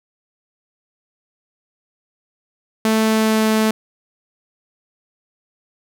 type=tone with pitch glide; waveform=sawtooth; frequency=220 to 218.4 Hz; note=A3 to A3; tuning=0 to -13 cents; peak=-10 dBFS; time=2.85-3.71 s; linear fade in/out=2 ms; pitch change=-13 cents; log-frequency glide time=3-3.5 s; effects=none